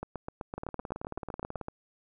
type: two click trains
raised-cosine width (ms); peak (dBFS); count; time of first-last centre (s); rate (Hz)
1; -23 / -22; 20 / 14; 0.58-1.613 / 0.03-1.684; 18.4 / 7.86
effects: none